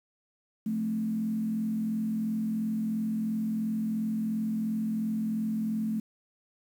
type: tone with frequency modulation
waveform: sine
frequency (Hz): 218.7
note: A3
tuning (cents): -10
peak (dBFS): -27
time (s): 0.66-6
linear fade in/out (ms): 5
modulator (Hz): 42.9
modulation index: 0.51
effects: 9-bit